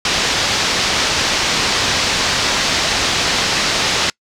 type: low-pass noise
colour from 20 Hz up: white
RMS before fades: -17 dBFS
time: 0.05-4.1 s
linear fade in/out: 2 ms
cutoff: 5700 Hz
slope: 24 dB/octave
effects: noise-tail reverb RT60 0.1 s tail -26 dB re dry